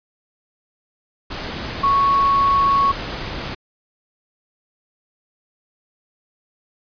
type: tone in noise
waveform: sine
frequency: 1108.7 Hz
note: C#6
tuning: in tune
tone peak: -13 dBFS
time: 1.83-2.92 s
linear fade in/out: 10 ms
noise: pink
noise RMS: -28 dBFS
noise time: 1.3-3.55 s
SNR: +12 dB
effects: resampled to 11025 Hz